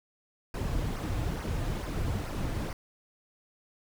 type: noise with flanger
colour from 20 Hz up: brown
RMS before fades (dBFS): -32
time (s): 0.54-2.73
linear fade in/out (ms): 2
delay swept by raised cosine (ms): 0.26 to 5.36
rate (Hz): 2.3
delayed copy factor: -0.55
effects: none